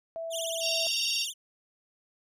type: tone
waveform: sine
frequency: 659.3 Hz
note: E5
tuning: in tune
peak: -33 dBFS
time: 0.16-0.87 s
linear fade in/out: 0 ms
type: tone with vibrato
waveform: 20% pulse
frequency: 3226 Hz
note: G7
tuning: 49 cents sharp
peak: -27 dBFS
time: 0.3-1.34 s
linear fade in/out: 50 ms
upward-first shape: triangle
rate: 18 Hz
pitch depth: 260 cents each way
type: harmonic tone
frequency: 923 Hz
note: A#5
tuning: 17 cents flat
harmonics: 3 / 4 / 5 / 6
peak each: -33 / -34 / -34 / -32 dBFS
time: 0.6-1.27 s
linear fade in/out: 50 ms
effects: none